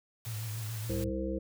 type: noise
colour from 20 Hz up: white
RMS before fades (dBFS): -45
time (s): 0.25-1.04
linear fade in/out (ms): 0
type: tone with vibrato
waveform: sine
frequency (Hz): 110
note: A2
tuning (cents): 0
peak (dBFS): -35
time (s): 0.26-1.1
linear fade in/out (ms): 10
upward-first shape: sine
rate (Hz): 6.9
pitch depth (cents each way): 73
type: harmonic tone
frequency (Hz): 65.41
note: C2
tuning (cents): 0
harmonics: 1 / 3 / 5 / 7 / 8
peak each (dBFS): -37 / -38 / -36 / -41 / -38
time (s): 0.89-1.39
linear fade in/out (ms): 10
effects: none